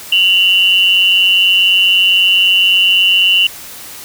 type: tone pair together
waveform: sine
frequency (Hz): 2772 / 2960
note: F7 / F#7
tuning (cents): -14 / 0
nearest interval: minor second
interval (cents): 114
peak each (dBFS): -10 / -10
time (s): 0.12-3.47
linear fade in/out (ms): 5
effects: white hiss -31 dBFS RMS until 4.04 s